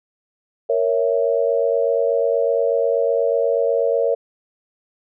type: chord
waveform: sine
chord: A# diminished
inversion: none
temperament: equal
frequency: 466.2 / 554.4 / 659.3 Hz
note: A#4 / C#5 / E5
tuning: 0 / 0 / 0 cents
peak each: -19 / -19 / -23 dBFS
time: 0.69-4.15 s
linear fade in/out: 10 ms
effects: none